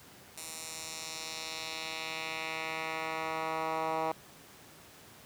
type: tone with band-pass filter sweep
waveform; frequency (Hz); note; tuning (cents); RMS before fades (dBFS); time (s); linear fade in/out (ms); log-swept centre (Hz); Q
10% pulse; 160; D#3; +49; -37; 0.37-4.12; 5; 9100 to 900; 1.3
effects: pink hiss -54 dBFS RMS until 5.25 s + high-pass 100 Hz 12 dB/octave